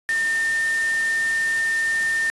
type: tone in noise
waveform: sine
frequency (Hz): 1810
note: A6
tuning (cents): +48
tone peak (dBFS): -19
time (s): 0.09-2.3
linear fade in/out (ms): 0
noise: white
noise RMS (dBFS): -33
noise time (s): 0.09-2.3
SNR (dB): +11
effects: resampled to 24000 Hz